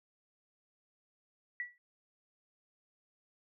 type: tone with exponential decay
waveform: sine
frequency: 1948 Hz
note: B6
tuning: 24 cents flat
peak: -32 dBFS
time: 1.6-1.78 s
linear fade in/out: 1 ms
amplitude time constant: 37 ms
effects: none